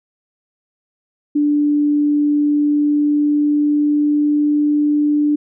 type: tone with pitch glide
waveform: sine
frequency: 293.7 to 295.7 Hz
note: D4 to D4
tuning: 0 to +12 cents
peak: -12 dBFS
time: 1.35-5.36 s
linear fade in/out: 10 ms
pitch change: +12 cents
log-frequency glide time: 2.37-4.56 s
effects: none